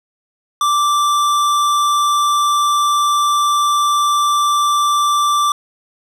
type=tone with hard clipping; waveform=sine; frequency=1173 Hz; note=D6; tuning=2 cents flat; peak=-14 dBFS; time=0.61-5.52 s; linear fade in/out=2 ms; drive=15 dB; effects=none